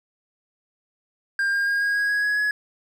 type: tone with pitch steps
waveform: triangle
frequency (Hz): 1600 / 1612.1 / 1624.2 / 1636.5 / 1648.8 / 1661.2 / 1673.7 / 1686.4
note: G6 / G6 / G#6 / G#6 / G#6 / G#6 / G#6 / G#6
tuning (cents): +35 / +48 / -39 / -26 / -13 / 0 / +13 / +26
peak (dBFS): -18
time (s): 1.39-2.51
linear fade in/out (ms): 2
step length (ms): 140
effects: none

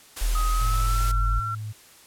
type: noise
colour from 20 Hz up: white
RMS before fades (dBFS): -34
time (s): 0.16-1.12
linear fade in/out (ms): 10
type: linear sweep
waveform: sine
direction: up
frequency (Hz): 39.43 to 49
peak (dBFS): -20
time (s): 0.21-1.4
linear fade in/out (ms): 10
type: tone with pitch glide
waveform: sine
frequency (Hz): 1258 to 1356.1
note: D#6 to E6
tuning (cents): +19 to +49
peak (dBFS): -27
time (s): 0.35-1.55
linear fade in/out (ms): 5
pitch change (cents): +130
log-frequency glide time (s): 0.52-1.03
type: tone with vibrato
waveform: sine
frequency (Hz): 107.3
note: A2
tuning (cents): -43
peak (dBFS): -30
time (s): 0.6-1.73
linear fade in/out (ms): 20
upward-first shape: sine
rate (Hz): 2.5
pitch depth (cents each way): 9
effects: white hiss -51 dBFS RMS until 2.06 s + low-pass 12000 Hz 12 dB/octave

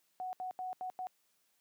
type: tone bursts at uneven times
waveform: sine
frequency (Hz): 740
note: F#5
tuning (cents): 0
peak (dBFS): -37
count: 5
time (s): 0.2-0.33 / 0.4-0.51 / 0.59-0.73 / 0.81-0.9 / 0.99-1.07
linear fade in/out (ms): 0
effects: white hiss -75 dBFS RMS until 1.6 s + high-pass 150 Hz 12 dB/octave

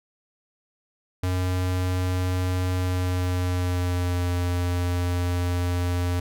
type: tone with pitch glide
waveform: square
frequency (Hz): 91.4 to 88.54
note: F#2 to F2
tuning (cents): -21 to +24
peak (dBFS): -23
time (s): 1.23-6.2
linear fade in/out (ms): 5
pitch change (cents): -55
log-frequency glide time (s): 2.76-4.31
effects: none

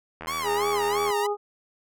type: click train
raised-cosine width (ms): 0.5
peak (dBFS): -21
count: 73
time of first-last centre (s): 0.21-1.103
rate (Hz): 80.6
type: tone with vibrato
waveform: sawtooth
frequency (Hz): 1023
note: C6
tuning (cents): -39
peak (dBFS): -24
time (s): 0.27-1.27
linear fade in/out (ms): 10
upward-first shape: sine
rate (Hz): 3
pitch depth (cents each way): 200
type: harmonic tone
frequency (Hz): 411.9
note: G#4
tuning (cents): -14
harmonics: 1 / 2 / 3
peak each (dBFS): -25 / -29 / -34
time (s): 0.43-1.37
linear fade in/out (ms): 50
effects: none

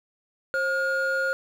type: tone pair together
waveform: triangle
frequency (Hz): 534 / 1425.6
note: C5 / F6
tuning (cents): +35 / +35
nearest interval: octave + perfect fourth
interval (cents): 1700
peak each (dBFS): -25 / -22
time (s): 0.54-1.33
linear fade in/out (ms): 0
effects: tanh soft clip ceiling -13 dBFS + 9-bit

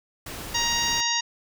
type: noise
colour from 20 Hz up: pink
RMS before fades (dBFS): -36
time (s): 0.26-1.01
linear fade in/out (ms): 5
type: harmonic tone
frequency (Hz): 940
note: A#5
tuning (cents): +14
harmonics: 1 / 2 / 3 / 4 / 5 / 6 / 7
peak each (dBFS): -30 / -30 / -30 / -30 / -30 / -30 / -30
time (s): 0.54-1.21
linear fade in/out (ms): 10
effects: none

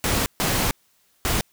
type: noise bursts at uneven times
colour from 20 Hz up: pink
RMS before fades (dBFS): -22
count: 3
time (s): 0.04-0.26 / 0.4-0.71 / 1.25-1.41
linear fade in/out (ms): 0
effects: white hiss -63 dBFS RMS until 1.52 s

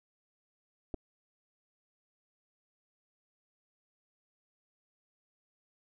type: clicks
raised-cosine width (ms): 2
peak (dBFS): -25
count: 2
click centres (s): 0.941 / 0.944
effects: none

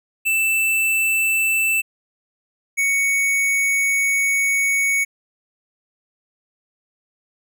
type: tone pair in turn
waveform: square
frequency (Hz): 2653 / 2227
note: E7 / C#7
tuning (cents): +10 / +7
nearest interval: minor third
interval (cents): 303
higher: first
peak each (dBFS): -17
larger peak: neither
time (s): 0.25-1.82 / 2.77-5.05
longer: second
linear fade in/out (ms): 20
effects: none

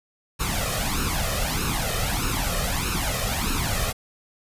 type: noise with flanger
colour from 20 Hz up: pink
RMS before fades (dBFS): -25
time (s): 0.39-3.93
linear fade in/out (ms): 20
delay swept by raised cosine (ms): 0.74 to 1.65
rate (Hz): 1.6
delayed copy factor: +0.75
effects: resampled to 32000 Hz

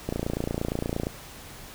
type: click train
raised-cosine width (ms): 2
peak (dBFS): -14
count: 29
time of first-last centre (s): 0.09-1.069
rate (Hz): 28.6
effects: pink hiss -44 dBFS RMS until 1.74 s

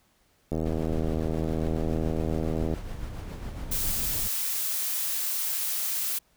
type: click train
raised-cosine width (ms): 2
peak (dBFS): -16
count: 178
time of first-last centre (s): 0.52-2.738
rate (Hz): 79.8
type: noise with tremolo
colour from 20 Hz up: brown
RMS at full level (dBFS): -33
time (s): 0.65-4.28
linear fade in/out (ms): 10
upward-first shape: sine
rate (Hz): 7.2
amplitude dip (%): 40
type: noise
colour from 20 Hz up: blue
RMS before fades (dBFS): -29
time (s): 3.71-6.19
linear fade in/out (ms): 10
effects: pink hiss -66 dBFS RMS until 6.36 s

